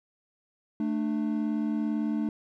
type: tone pair together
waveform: triangle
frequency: 220 / 297.9 Hz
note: A3 / D4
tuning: 0 / +25 cents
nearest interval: perfect fourth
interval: 525 cents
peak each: -26 / -28 dBFS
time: 0.8-2.29 s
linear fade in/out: 2 ms
effects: none